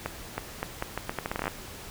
accelerating click train, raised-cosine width 0.5 ms, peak -14 dBFS, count 16, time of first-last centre 0.06-1.48 s, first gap 320 ms, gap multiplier 0.78, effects pink hiss -43 dBFS RMS until 1.9 s

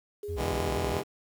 sine tone with pitch glide, 411.8 to 401 Hz, G#4 to G4, -15 to +39 cents, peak -34 dBFS, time 0.23-1.03 s, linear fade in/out 5 ms, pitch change -46 cents, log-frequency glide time 0.44-0.49 s
triangle tone with vibrato, 73.42 Hz, D2, in tune, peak -31 dBFS, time 0.28-0.99 s, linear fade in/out 20 ms, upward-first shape square, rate 6.2 Hz, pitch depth 260 cents each way
10% pulse chord, E dominant seventh, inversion second, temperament just, 123.61 / 148.33 / 164.81 / 206 Hz, B2 / D3 / E3 / G#3, +2 / +18 / 0 / -14 cents, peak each -28 dBFS, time 0.36-1.04 s, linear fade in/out 50 ms
effects 9-bit

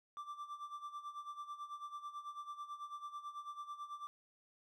triangle tone with tremolo, 1174.7 Hz, D6, in tune, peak -40 dBFS, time 0.17-4.07 s, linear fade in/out 0 ms, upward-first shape sine, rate 9.1 Hz, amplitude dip 75%, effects none

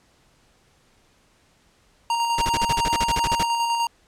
square tone with tremolo, 932.3 Hz, A#5, in tune, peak -20 dBFS, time 2.1-3.87 s, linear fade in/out 2 ms, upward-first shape square, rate 10 Hz, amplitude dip 30%
pink noise bursts, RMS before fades -25 dBFS, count 14, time 2.38-3.43 s, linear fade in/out 2 ms, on 36 ms, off 42 ms
effects pink hiss -60 dBFS RMS until 4.07 s + low-pass 9000 Hz 12 dB/octave

